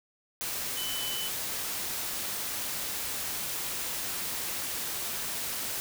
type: tone in noise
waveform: sine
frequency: 3012 Hz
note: F#7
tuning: 30 cents sharp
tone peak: -35 dBFS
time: 0.77-1.28 s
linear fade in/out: 0 ms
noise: white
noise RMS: -34 dBFS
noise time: 0.41-5.8 s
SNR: -4 dB
effects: none